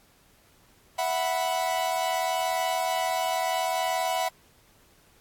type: chord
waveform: 45% pulse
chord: E suspended second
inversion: none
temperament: equal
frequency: 659.3 / 740 / 987.8 Hz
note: E5 / F#5 / B5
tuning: 0 / 0 / 0 cents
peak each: -30 / -28 / -31 dBFS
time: 0.98-4.29 s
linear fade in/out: 10 ms
effects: pink hiss -60 dBFS RMS until 5.2 s + AAC 64 kbps